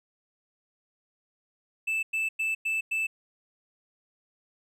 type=tone bursts; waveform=triangle; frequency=2637 Hz; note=E7; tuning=in tune; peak=-24 dBFS; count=5; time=1.87-3.07 s; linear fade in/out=10 ms; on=160 ms; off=100 ms; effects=none